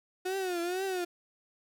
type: tone with vibrato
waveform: 35% pulse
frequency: 363.5 Hz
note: F#4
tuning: 31 cents flat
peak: -29 dBFS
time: 0.25-1.05 s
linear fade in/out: 10 ms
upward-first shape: triangle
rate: 2.1 Hz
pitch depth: 130 cents each way
effects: none